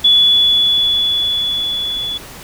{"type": "tone with level ramp", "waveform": "sine", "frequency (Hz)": 3423, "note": "A7", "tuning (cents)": -48, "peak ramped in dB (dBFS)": [-6, -19], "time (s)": [0.04, 2.18], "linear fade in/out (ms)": 10, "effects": ["pink hiss -34 dBFS RMS until 2.43 s"]}